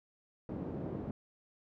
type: band-pass noise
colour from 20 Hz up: pink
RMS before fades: -40 dBFS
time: 0.49-1.11 s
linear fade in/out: 2 ms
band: 130 to 420 Hz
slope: 12 dB/octave
effects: none